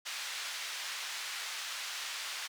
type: band-pass noise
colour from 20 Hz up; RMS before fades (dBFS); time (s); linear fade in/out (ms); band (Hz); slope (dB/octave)
white; -40; 0.05-2.48; 20; 1200 to 4800; 12
effects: none